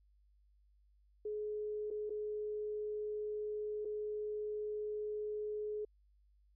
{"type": "tone with dropouts", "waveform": "sine", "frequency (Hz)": 422.5, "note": "G#4", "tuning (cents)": 30, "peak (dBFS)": -37, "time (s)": [1.25, 5.85], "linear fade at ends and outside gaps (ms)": 5, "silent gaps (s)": [[1.904, 1.91], [2.096, 2.103], [3.849, 3.853]], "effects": ["added 50 Hz sine -66 dBFS peak until 6.55 s"]}